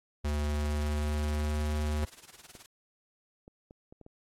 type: tone with pitch glide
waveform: square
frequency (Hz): 74 to 75.38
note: D2 to D2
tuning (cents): +14 to +46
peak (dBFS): -29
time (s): 0.24-2.05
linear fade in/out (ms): 10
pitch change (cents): +32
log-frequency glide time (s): 0.39-1.68
type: noise with tremolo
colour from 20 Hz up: white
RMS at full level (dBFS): -48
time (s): 0.28-2.66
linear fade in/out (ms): 2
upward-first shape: sine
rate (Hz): 19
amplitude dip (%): 90
type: clicks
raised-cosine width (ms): 2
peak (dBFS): -37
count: 6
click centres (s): 2.552 / 3.479 / 3.709 / 3.925 / 4.013 / 4.064
effects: low-pass 10000 Hz 12 dB/octave + AAC 64 kbps